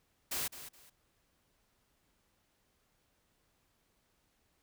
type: noise with echo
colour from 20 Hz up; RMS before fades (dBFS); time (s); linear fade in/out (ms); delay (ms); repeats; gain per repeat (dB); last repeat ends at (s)
white; -36; 0.31-0.48; 10; 210; 2; -12; 0.9
effects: pink hiss -75 dBFS RMS until 4.62 s